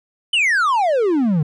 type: exponential sweep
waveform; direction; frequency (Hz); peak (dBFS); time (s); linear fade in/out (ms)
triangle; down; 3081 to 143.6; -12; 0.33-1.43; 5
effects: resampled to 24000 Hz